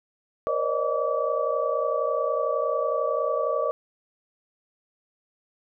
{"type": "tone cluster", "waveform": "sine", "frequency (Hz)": [476.3, 540, 593, 624, 1149], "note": ["A#4", "C#5", "D5", "D#5", "D6"], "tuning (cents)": [37, -45, 17, 5, -38], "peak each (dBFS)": -29, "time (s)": [0.47, 3.71], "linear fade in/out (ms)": 0, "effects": []}